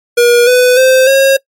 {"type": "tone with pitch steps", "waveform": "square", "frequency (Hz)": [478.8, 498.8, 519.7, 541.5], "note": ["A#4", "B4", "C5", "C#5"], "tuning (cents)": [46, 17, -12, -41], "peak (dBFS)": -5, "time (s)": [0.17, 1.37], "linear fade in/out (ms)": 10, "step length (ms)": 300, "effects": ["noise-tail reverb RT60 0.1 s tail -22 dB re dry", "MP3 64 kbps"]}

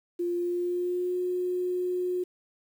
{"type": "tone with pitch glide", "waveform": "sine", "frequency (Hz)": [349.2, 361.3], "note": ["F4", "F#4"], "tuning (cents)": [0, -41], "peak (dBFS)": -26, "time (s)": [0.19, 2.24], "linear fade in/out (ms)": 10, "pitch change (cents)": 59, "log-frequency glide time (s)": [0.35, 1.17], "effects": ["9-bit"]}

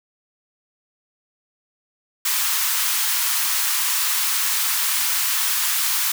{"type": "high-pass noise", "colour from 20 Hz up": "white", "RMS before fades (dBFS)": -21, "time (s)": [2.25, 6.12], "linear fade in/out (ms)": 5, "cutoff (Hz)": 900, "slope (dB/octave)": 48, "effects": []}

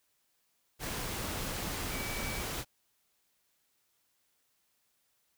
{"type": "tone in noise", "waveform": "sine", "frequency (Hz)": 2292, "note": "D7", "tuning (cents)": -43, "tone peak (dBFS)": -42, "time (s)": [1.89, 2.44], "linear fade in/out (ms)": 50, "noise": "pink", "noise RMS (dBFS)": -37, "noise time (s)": [0.79, 2.65], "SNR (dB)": -8, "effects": ["white hiss -75 dBFS RMS until 5.37 s"]}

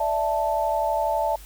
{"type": "chord", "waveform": "sine", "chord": "D suspended second", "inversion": "none", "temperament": "equal", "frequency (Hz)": [587.3, 659.3, 880], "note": ["D5", "E5", "A5"], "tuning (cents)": [0, 0, 0], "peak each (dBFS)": [-27, -25, -24], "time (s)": [0, 1.36], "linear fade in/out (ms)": 5, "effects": ["added 50 Hz sine -42 dBFS peak until 1.45 s", "white hiss -48 dBFS RMS until 1.45 s"]}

